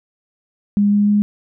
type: tone with pitch steps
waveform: sine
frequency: 204 / 205.4 / 206.8 Hz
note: G#3 / G#3 / G#3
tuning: -31 / -19 / -7 cents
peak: -11 dBFS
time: 0.77-1.22 s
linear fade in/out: 0 ms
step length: 150 ms
effects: none